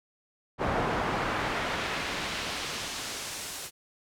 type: noise with band-pass filter sweep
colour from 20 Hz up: brown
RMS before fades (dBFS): -32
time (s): 0.58-3.71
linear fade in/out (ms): 50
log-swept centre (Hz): 870 to 10000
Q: 0.75
effects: none